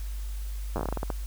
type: slowing click train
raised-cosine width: 1 ms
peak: -16 dBFS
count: 12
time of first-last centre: 0.76-1.102 s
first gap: 9 ms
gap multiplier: 1.23
effects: added 50 Hz sine -31 dBFS peak until 1.26 s + white hiss -50 dBFS RMS until 1.26 s